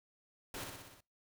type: noise with echo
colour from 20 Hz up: pink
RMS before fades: -44 dBFS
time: 0.54-0.64 s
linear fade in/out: 2 ms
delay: 61 ms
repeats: 6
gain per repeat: -3 dB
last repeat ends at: 1.006 s
effects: noise-tail reverb RT60 0.3 s tail -26 dB re dry